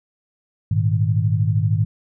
sine chord, Ab suspended second, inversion none, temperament equal, 103.83 / 116.54 / 155.56 Hz, Ab2 / Bb2 / Eb3, 0 / 0 / 0 cents, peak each -18 / -21 / -22 dBFS, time 0.71-1.85 s, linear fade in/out 5 ms, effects none

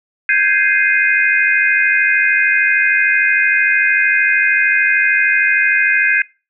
sine chord, Ab major seventh, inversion third, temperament equal, 1568 / 1661.2 / 2093 / 2489 Hz, G6 / Ab6 / C7 / Eb7, 0 / 0 / 0 / 0 cents, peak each -16 dBFS, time 0.29-6.22 s, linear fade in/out 2 ms, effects noise-tail reverb RT60 0.3 s tail -22 dB re dry

